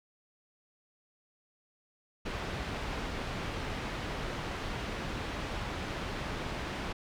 pink low-pass noise, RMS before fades -37 dBFS, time 2.25-6.93 s, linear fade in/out 10 ms, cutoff 3400 Hz, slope 12 dB/octave, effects none

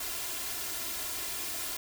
white noise with comb filter, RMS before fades -36 dBFS, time 0-1.77 s, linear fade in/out 5 ms, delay 2.9 ms, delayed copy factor +0.7, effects none

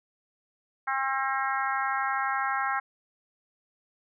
harmonic tone, 268.1 Hz, C4, 42 cents sharp, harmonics 3 / 4 / 5 / 6 / 7 / 8, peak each -31 / -32 / -31 / -33 / -36 / -40 dBFS, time 0.87-2.8 s, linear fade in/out 10 ms, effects none

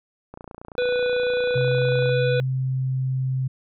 click train, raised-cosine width 1 ms, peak -24 dBFS, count 52, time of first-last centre 0.34-2.093 s, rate 29.1 Hz
harmonic tone, 493.9 Hz, B4, in tune, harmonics 1 / 3 / 5 / 7 / 8, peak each -20 / -30 / -34 / -37 / -38 dBFS, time 0.78-2.4 s, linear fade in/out 0 ms
sine tone, 130.81 Hz, C3, in tune, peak -21 dBFS, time 1.55-3.48 s, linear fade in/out 10 ms
effects none

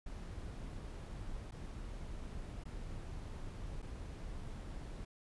brown noise with dropouts, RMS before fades -45 dBFS, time 0.06-5.05 s, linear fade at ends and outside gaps 5 ms, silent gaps 1.51-1.519 / 2.638-2.653 / 3.82-3.825 s, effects resampled to 24000 Hz

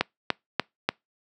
click train, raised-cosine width 0.3 ms, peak -5 dBFS, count 4, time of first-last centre 0.01-0.89 s, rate 3.41 Hz, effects noise-tail reverb RT60 0.2 s tail -26 dB re dry + high-pass 150 Hz 12 dB/octave

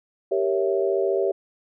sine chord, G diminished seventh, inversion none, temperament equal, 392 / 466.2 / 554.4 / 659.3 Hz, G4 / Bb4 / Db5 / Fb5, 0 / 0 / 0 / 0 cents, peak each -22 / -28 / -26 / -28 dBFS, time 0.31-1.32 s, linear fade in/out 10 ms, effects none

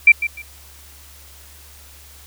sine tone with echo, 2349 Hz, D7, in tune, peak -4 dBFS, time 0.07-0.12 s, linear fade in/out 5 ms, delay 150 ms, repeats 2, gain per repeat -13 dB, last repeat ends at 0.42 s, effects added 71 Hz sine -45 dBFS peak until 2.26 s + white hiss -45 dBFS RMS until 2.26 s

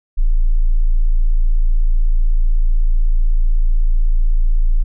sine tone, 28 Hz, A0, 31 cents sharp, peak -9 dBFS, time 0.17-4.84 s, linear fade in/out 20 ms, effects none

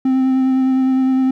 triangle tone with vibrato, 261.6 Hz, C4, in tune, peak -10 dBFS, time 0.05-1.31 s, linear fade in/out 5 ms, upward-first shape sine, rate 9.8 Hz, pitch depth 13 cents each way, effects none

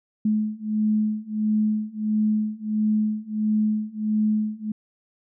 sine beating tone pair, 213.4 / 214.9 Hz, G#3 / A3, +47 / -41 cents, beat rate 1.5 Hz, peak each -24 / -23 dBFS, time 0.25-4.72 s, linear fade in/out 5 ms, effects none

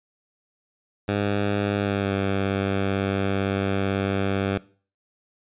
10% pulse tone with pitch glide, 101.6 to 97.91 Hz, G#2 to G2, -38 to -2 cents, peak -14 dBFS, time 1.08-4.58 s, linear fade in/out 5 ms, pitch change -64 cents, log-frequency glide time 1.75-2.14 s, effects noise-tail reverb RT60 0.4 s tail -19 dB re dry + resampled to 8000 Hz

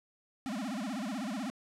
square tone with vibrato, 233.1 Hz, A#3, in tune, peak -35 dBFS, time 0.46-1.5 s, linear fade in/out 0 ms, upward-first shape sine, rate 16 Hz, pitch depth 290 cents each way, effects low-pass 10000 Hz 12 dB/octave

